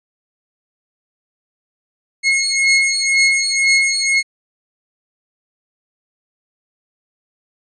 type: beating tone pair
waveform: sawtooth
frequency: 2165 / 2167 Hz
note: C#7 / C#7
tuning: -41 / -40 cents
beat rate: 2 Hz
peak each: -12 dBFS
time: 2.23-4.23 s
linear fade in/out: 50 ms
effects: resampled to 22050 Hz